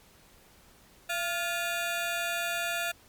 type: ring-modulated tone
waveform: 20% pulse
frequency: 1046.5 Hz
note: C6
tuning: in tune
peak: -21 dBFS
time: 1.09-2.92 s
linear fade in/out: 10 ms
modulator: 365 Hz
effects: pink hiss -58 dBFS RMS until 3.08 s + MP3 96 kbps